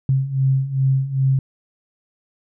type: beating tone pair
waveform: sine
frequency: 132.3 / 134.8 Hz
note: C3 / C#3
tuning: +20 / -48 cents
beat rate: 2.5 Hz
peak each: -21 / -17 dBFS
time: 0.09-1.39 s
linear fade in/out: 2 ms
effects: none